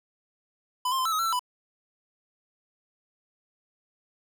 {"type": "tone with pitch steps", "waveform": "square", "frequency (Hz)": [1002, 1058, 1033, 1320, 1264, 1350, 1332, 994], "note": ["B5", "C6", "C6", "E6", "D#6", "E6", "E6", "B5"], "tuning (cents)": [25, 19, -22, 2, 27, 41, 18, 11], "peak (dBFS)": -25, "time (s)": [0.85, 1.394], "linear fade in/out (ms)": 5, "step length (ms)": 68, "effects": []}